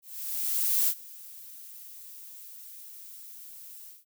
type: noise with ADSR envelope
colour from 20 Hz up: violet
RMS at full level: -24 dBFS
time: 0.02-4.05 s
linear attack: 860 ms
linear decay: 61 ms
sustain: -22 dB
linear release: 180 ms
effects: none